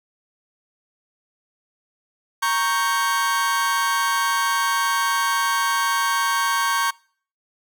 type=chord; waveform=40% pulse; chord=G diminished; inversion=first; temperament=equal; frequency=932.3 / 1108.7 / 1568 Hz; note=Bb5 / Db6 / G6; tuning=0 / 0 / 0 cents; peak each=-24 / -21 / -23 dBFS; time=2.42-6.91 s; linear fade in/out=10 ms; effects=noise-tail reverb RT60 0.5 s tail -25 dB re dry